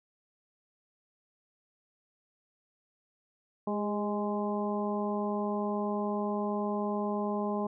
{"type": "harmonic tone with a mistuned harmonic", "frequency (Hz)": 207.7, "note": "G#3", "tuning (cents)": 0, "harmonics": [1, 2, 3, 4, 5], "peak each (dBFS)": [-32, -35, -37, -38, -39], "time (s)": [3.67, 7.67], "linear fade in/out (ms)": 5, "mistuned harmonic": 2, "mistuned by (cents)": -28, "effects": []}